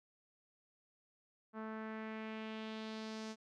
sawtooth tone with low-pass filter sweep, 219.2 Hz, A3, 6 cents flat, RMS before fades -45 dBFS, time 1.53-3.36 s, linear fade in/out 50 ms, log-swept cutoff 1300 to 6100 Hz, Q 2, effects none

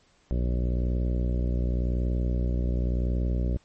harmonic tone, 60.9 Hz, B1, 24 cents flat, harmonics 1 / 2 / 3 / 4 / 5 / 6 / 7 / 8 / 9 / 10, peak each -24 / -32 / -34 / -38 / -40 / -41 / -44 / -48 / -43 / -48 dBFS, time 0.31-3.57 s, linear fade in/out 0 ms, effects pink hiss -63 dBFS RMS until 3.64 s + MP3 32 kbps

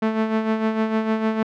sawtooth tone with tremolo, 220 Hz, A3, in tune, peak -13 dBFS, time 0.02-1.43 s, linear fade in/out 5 ms, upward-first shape sine, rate 6.6 Hz, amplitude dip 55%, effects low-pass 2000 Hz 12 dB/octave

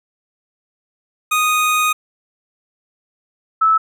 25% pulse / sine tone pair in turn, 1242 / 1307.8 Hz, D#6 / E6, -3 / -14 cents, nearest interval minor second, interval 89 cents, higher second, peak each -10 dBFS, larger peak neither, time 1.31-1.93 / 3.61-3.78 s, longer first, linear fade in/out 10 ms, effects none

